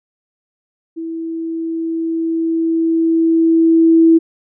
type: tone with level ramp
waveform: sine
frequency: 327.8 Hz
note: E4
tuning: 10 cents flat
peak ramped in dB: -22 to -5 dBFS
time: 0.96-4.19 s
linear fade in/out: 20 ms
effects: none